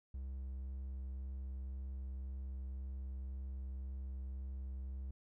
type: tone with vibrato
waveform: triangle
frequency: 65.8 Hz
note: C2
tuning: 10 cents sharp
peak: -39 dBFS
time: 0.14-5.11 s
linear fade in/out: 5 ms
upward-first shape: sine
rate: 1.9 Hz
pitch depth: 9 cents each way
effects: none